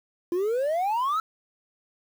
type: exponential sweep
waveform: sine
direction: up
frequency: 338.2 to 1344 Hz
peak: -20 dBFS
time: 0.32-1.2 s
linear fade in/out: 2 ms
effects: tanh soft clip ceiling -22 dBFS + 8-bit